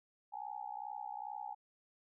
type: tone with amplitude modulation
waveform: sine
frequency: 830.6 Hz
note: G#5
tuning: in tune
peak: -37 dBFS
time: 0.32-1.55 s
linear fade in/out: 20 ms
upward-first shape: sine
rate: 62.4 Hz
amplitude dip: 100%
effects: none